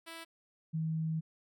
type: tone pair in turn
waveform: 5% pulse / sine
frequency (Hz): 329.6 / 159.83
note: E4 / D#3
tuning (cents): 0 / +47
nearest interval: octave + minor second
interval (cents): 1253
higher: first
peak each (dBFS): -33 / -31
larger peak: second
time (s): 0.06-0.25 / 0.73-1.21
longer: second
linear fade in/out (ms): 20
effects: none